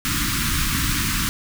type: band-stop noise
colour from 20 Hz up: pink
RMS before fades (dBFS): -22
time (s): 0.05-1.29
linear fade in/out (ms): 0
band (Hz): 310 to 1100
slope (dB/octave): 48
effects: none